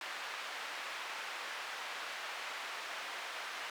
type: band-pass noise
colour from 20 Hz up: white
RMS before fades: -43 dBFS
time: 0.01-3.7 s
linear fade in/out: 2 ms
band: 740 to 2400 Hz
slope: 12 dB/octave
effects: none